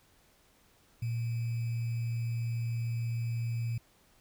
sine tone with sample-and-hold, 116.54 Hz, A#2, in tune, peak -30 dBFS, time 1.02-3.78 s, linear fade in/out 5 ms, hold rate 2450 Hz, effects pink hiss -65 dBFS RMS until 4.2 s

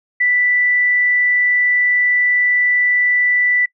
sine tone, 1975.5 Hz, B6, in tune, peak -12 dBFS, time 0.2-3.66 s, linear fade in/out 10 ms, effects noise-tail reverb RT60 0.1 s tail -23 dB re dry

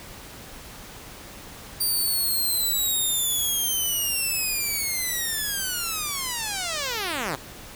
5% pulse linear sweep, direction down, 4699 to 123.47 Hz, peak -15 dBFS, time 1.8-7.36 s, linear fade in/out 10 ms, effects pink hiss -42 dBFS RMS until 7.75 s

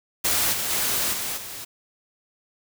white noise with level steps, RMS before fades -22 / -27 / -24 / -29 / -36 dBFS, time 0.24-1.65 s, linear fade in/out 10 ms, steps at 0.52 / 0.69 / 1.12 / 1.36 s, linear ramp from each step 20 ms, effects none

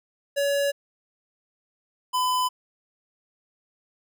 square tone pair in turn, 565 / 1006.7 Hz, C#5 / B5, +33 / +33 cents, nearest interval minor seventh, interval 1000 cents, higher second, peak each -22 dBFS, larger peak neither, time 0.36-0.72 / 2.13-2.49 s, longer neither, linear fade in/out 20 ms, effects none

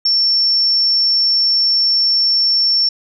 sine tone, 5430 Hz, F8, 50 cents flat, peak -11 dBFS, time 0.05-2.89 s, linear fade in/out 5 ms, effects none

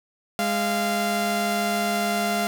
sawtooth tone pair together, 206.2 / 691.9 Hz, G#3 / F5, -12 / -16 cents, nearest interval octave + major sixth, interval 2096 cents, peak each -22 / -20 dBFS, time 0.39-2.47 s, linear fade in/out 0 ms, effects 7-bit

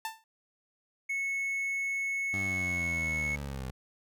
sawtooth tone with exponential decay, 889 Hz, A5, 18 cents sharp, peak -27 dBFS, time 0.05-0.24 s, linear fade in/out 1 ms, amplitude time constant 41 ms
triangle tone, 2199 Hz, C#7, 14 cents flat, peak -28 dBFS, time 1.09-3.36 s, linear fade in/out 10 ms
20% pulse linear sweep, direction down, 98.7 to 63.4 Hz, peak -31 dBFS, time 2.33-3.71 s, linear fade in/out 10 ms
effects none

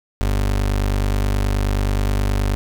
30% pulse tone, 49.44 Hz, G1, 15 cents sharp, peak -14 dBFS, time 0.21-2.55 s, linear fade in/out 0 ms, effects none

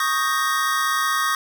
square chord, Eb dominant seventh, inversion third, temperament equal, 1108.7 / 1244.5 / 1568 / 1864.7 Hz, Db6 / Eb6 / G6 / Bb6, 0 / 0 / 0 / 0 cents, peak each -25 / -24 / -29 / -26 dBFS, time 0-1.35 s, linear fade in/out 2 ms, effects none

